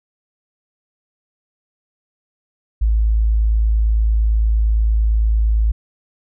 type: tone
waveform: sine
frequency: 54.4 Hz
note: A1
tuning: 19 cents flat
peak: -12 dBFS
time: 2.81-5.72 s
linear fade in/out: 10 ms
effects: none